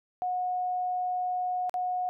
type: tone with dropouts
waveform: sine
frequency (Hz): 728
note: F#5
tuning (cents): -28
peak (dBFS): -27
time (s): 0.22-2.09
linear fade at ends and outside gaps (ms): 0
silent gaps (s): 1.695-1.741
effects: none